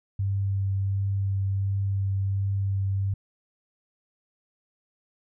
sine tone with vibrato, 98 Hz, G2, in tune, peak -23 dBFS, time 0.19-3.14 s, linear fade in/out 5 ms, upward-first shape triangle, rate 1.4 Hz, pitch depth 13 cents each way, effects none

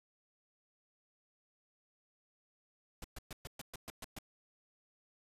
pink noise bursts, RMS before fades -45 dBFS, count 9, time 3.02-4.187 s, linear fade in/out 2 ms, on 23 ms, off 120 ms, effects resampled to 32000 Hz

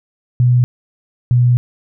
sine tone pair in turn, 123.47 / 122.62 Hz, B2 / B2, 0 / -12 cents, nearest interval unison, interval 12 cents, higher first, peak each -8 dBFS, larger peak neither, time 0.4-0.64 / 1.31-1.57 s, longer second, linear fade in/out 0 ms, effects none

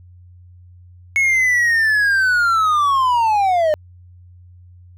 triangle linear sweep, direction down, 2200 to 597 Hz, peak -11 dBFS, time 1.16-3.74 s, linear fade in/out 0 ms, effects added 89 Hz sine -41 dBFS peak until 4.97 s

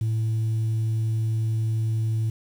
sine tone, 111.1 Hz, A2, 17 cents sharp, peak -19 dBFS, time 0.01-2.3 s, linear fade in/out 5 ms, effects tanh soft clip ceiling -20 dBFS + 8-bit

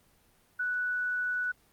sine tone, 1480 Hz, F#6, in tune, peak -28 dBFS, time 0.59-1.52 s, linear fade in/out 10 ms, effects pink hiss -65 dBFS RMS until 1.72 s + Opus 24 kbps

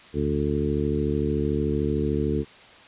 harmonic tone with a mistuned harmonic, 73.42 Hz, D2, in tune, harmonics 1 / 2 / 3 / 4 / 5 / 6, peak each -29 / -29 / -29 / -29 / -29 / -29 dBFS, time 0.13-2.45 s, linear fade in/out 50 ms, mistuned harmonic 1, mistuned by +68 cents, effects white hiss -48 dBFS RMS until 2.87 s + resampled to 8000 Hz

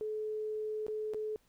sine tone with dropouts, 430 Hz, A4, 40 cents flat, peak -34 dBFS, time 0.01-1.36 s, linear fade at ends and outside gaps 0 ms, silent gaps 0.866-0.882 / 1.136-1.145 s, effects pink hiss -71 dBFS RMS until 1.48 s

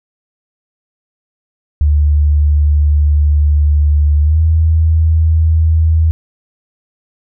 sine tone with pitch glide, 74 to 80.23 Hz, D2 to E2, +14 to -46 cents, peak -7 dBFS, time 1.81-6.11 s, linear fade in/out 0 ms, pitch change +140 cents, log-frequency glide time 4.21-4.4 s, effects none

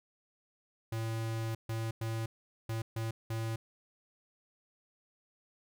square tone bursts at uneven times, 112.7 Hz, A2, 42 cents sharp, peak -34 dBFS, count 6, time 0.92-1.55 / 1.69-1.91 / 2.01-2.26 / 2.69-2.82 / 2.96-3.11 / 3.3-3.56 s, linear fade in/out 5 ms, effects none

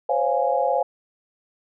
sine chord, Db major seventh, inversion third, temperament equal with one note detuned, 515.7 / 554.4 / 698.5 / 830.6 Hz, C5 / Db5 / F5 / Ab5, -25 / 0 / 0 / 0 cents, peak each -24 dBFS, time 0.09-0.83 s, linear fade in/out 5 ms, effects none

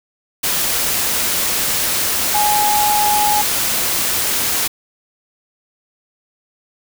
sine tone in noise, 836 Hz, G#5, 11 cents sharp, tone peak -14 dBFS, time 2.34-3.42 s, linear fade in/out 10 ms, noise white, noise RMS -18 dBFS, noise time 0.43-4.68 s, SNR +1 dB, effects none

